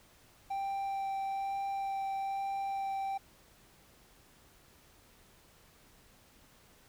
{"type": "tone with vibrato", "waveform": "triangle", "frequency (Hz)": 784, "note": "G5", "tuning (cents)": 0, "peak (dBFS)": -31, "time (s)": [0.5, 3.18], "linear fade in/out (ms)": 10, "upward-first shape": "sine", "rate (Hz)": 1.1, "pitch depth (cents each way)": 8, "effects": ["pink hiss -62 dBFS RMS until 6.88 s"]}